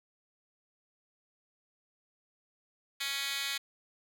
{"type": "tone with high-pass filter", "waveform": "10% pulse", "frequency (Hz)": 277.2, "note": "C#4", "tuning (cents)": 0, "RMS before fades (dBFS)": -35, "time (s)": [3, 3.58], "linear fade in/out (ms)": 10, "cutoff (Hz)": 2700, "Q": 4.9, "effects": []}